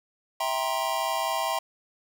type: chord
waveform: square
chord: C dominant seventh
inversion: first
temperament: just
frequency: 654.1 / 784.9 / 941.9 / 1046.5 Hz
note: E5 / G5 / Bb5 / C6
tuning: -14 / +2 / +18 / 0 cents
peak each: -32 dBFS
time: 0.4-1.59 s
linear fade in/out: 5 ms
effects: none